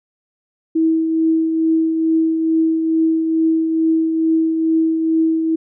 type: tone with tremolo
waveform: sine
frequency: 322.8 Hz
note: E4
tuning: 36 cents flat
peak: -11 dBFS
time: 0.75-5.56 s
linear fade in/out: 10 ms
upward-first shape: triangle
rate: 2.3 Hz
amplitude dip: 45%
effects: none